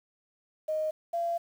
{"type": "tone pair in turn", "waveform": "sine", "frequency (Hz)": [622.3, 682.4], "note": ["D#5", "F5"], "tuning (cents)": [0, -40], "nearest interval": "major second", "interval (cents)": 160, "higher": "second", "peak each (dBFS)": -27, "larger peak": "neither", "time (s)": [[0.68, 0.91], [1.13, 1.38]], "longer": "second", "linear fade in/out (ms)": 10, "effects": ["9-bit"]}